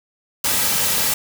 white noise with comb filter, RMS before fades -19 dBFS, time 0.44-1.14 s, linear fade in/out 5 ms, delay 2.8 ms, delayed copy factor -0.5, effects none

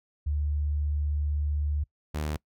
sine / sawtooth tone pair in turn, 73.7 / 75.82 Hz, D2 / D#2, +7 / -44 cents, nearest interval unison, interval 49 cents, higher second, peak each -25 dBFS, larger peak neither, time 0.26-1.84 / 2.14-2.37 s, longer first, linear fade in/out 10 ms, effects noise-tail reverb RT60 0.1 s tail -24 dB re dry

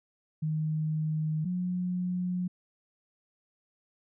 sine tone pair in turn, 155.56 / 180.24 Hz, D#3 / F#3, 0 / -45 cents, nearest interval minor third, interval 255 cents, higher second, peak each -27 / -28 dBFS, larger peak first, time 0.42-1.45 / 1.45-2.48 s, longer neither, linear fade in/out 10 ms, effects none

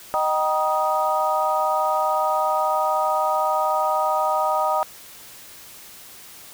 sine tone cluster, 619 / 772 / 952 / 1246 Hz, D#5 / G5 / A#5 / D#6, -9 / -27 / +36 / +2 cents, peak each -24 dBFS, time 0.14-4.83 s, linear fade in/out 0 ms, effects white hiss -43 dBFS RMS until 6.53 s

